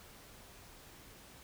silence, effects pink hiss -56 dBFS RMS until 1.43 s

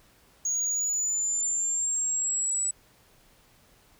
sine linear sweep, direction up, 6645 to 7902 Hz, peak -23 dBFS, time 0.45-2.71 s, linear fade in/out 5 ms, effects tanh soft clip ceiling -23 dBFS + pink hiss -60 dBFS RMS until 3.99 s

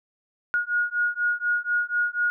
sine beating tone pair, 1439 / 1443.1 Hz, F#6 / F#6, -49 / -44 cents, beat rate 4.1 Hz, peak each -25 dBFS, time 0.54-2.3 s, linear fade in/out 0 ms, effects none

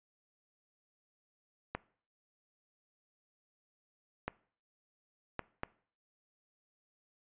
clicks, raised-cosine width 0.5 ms, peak -20 dBFS, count 4, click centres 1.75 / 4.28 / 5.393 / 5.634 s, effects noise-tail reverb RT60 0.5 s tail -21 dB re dry + resampled to 8000 Hz

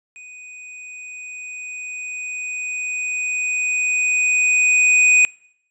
square tone with level ramp, 2489 Hz, D#7, in tune, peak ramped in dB -38 to -10 dBFS, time 0.16-5.25 s, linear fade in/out 0 ms, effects noise-tail reverb RT60 0.7 s tail -25 dB re dry + resampled to 24000 Hz

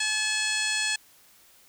harmonic tone with a mistuned harmonic, 860 Hz, A5, 40 cents flat, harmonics 1 / 2 / 3 / 4 / 5 / 6 / 7 / 8 / 9 / 10, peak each -42 / -30 / -31 / -33 / -32 / -38 / -40 / -37 / -36 / -35 dBFS, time 0-0.96 s, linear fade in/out 5 ms, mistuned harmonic 4, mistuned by -48 cents, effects white hiss -57 dBFS RMS until 1.68 s

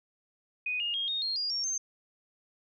sine tone with pitch steps, 2489 / 2843 / 3247 / 3708 / 4235 / 4836 / 5523 / 6308 Hz, D#7 / F7 / G#7 / A#7 / C8 / D8 / F8 / G8, 0 / +30 / -40 / -10 / +20 / +50 / -20 / +10 cents, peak -29 dBFS, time 0.66-1.78 s, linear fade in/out 5 ms, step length 140 ms, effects none

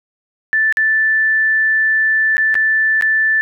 sine tone with dropouts, 1760 Hz, A6, in tune, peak -11 dBFS, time 0.53-3.41 s, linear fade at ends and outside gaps 0 ms, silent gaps 0.725-0.771 / 2.369-2.38 / 2.543-2.553 / 3.011-3.023 s, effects none

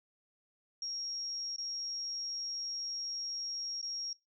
sine tone with dropouts, 5588 Hz, F8, in tune, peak -36 dBFS, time 0.82-4.13 s, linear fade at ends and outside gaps 2 ms, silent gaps 1.562-1.582 / 3.815-3.827 s, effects noise-tail reverb RT60 0.2 s tail -22 dB re dry

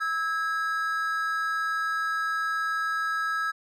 triangle tone pair together, 1304 / 1643 Hz, E6 / G#6, -19 / -19 cents, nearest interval major third, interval 400 cents, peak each -26 / -27 dBFS, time 0-3.52 s, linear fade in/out 20 ms, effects none

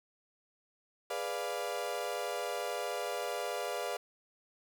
35% pulse chord, G# diminished seventh, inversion none, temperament equal, 415.3 / 493.9 / 587.3 / 698.5 Hz, G#4 / B4 / D5 / F5, 0 / 0 / 0 / 0 cents, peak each -40 / -38 / -38 / -38 dBFS, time 1.1-3.97 s, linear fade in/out 5 ms, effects 10-bit

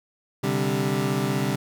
25% pulse chord, C suspended second, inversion none, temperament equal, 130.81 / 146.83 / 196 Hz, C3 / D3 / G3, 0 / 0 / 0 cents, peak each -23 / -24 / -23 dBFS, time 0.43-1.56 s, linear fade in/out 10 ms, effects none

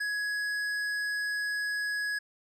sine tone with tanh clipping, 1674 Hz, G#6, 13 cents sharp, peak -31 dBFS, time 0-2.19 s, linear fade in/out 10 ms, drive 12 dB, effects none

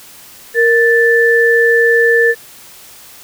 sine tone pair together, 466.2 / 1760.1 Hz, A#4 / A6, 0 / 0 cents, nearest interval octave + major seventh, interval 2300 cents, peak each -10 dBFS, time 0.54-2.35 s, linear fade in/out 50 ms, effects white hiss -38 dBFS RMS until 3.23 s

